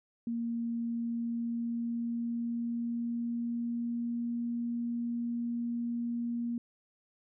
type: tone with pitch glide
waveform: sine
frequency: 233.1 to 236.5 Hz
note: A#3 to A#3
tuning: 0 to +25 cents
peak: -31 dBFS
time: 0.27-6.58 s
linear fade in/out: 2 ms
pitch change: +25 cents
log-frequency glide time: 0.75-4.36 s
effects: none